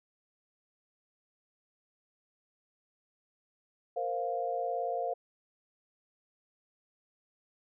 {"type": "chord", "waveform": "sine", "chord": "Bb suspended second", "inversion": "none", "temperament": "just", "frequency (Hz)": [466.2, 524.4, 699.2], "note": ["Bb4", "C5", "F5"], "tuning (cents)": [0, 4, 2], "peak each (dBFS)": [-37, -36, -33], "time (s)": [3.96, 5.14], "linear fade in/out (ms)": 10, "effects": []}